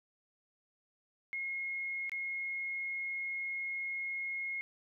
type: tone with dropouts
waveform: sine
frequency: 2157 Hz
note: C#7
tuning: 48 cents flat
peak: -35 dBFS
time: 1.33-4.61 s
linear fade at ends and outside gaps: 0 ms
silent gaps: 2.095-2.118 s
effects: none